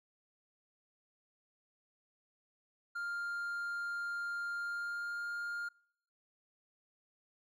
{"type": "tone with pitch glide", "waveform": "triangle", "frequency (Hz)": [1400, 1408.9], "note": ["F6", "F6"], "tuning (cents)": [4, 15], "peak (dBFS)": -35, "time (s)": [2.95, 5.69], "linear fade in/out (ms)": 10, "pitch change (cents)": 11, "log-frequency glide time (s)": [4.54, 5.29], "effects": ["noise-tail reverb RT60 0.7 s tail -25 dB re dry"]}